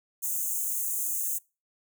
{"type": "high-pass noise", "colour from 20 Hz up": "white", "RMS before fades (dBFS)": -30, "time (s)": [0.22, 1.39], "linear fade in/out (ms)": 20, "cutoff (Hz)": 6300, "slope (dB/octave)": 96, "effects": ["noise-tail reverb RT60 0.3 s tail -25 dB re dry"]}